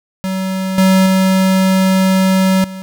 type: tone with level steps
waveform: square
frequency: 189.3 Hz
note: F#3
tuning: 40 cents sharp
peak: -17 / -8 / -10 / -26 dBFS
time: 0.24-2.82 s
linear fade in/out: 0 ms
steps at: 0.78 / 1.06 / 2.64 s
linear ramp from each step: 2 ms
effects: none